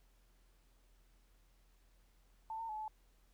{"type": "tone with pitch steps", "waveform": "sine", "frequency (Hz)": [887, 908, 859, 865], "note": ["A5", "A#5", "A5", "A5"], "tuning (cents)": [14, -46, -42, -30], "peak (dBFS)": -40, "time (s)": [2.5, 2.88], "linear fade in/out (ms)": 2, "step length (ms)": 95, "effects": ["added 42 Hz sine -66 dBFS peak until 3.33 s", "pink hiss -75 dBFS RMS until 3.33 s"]}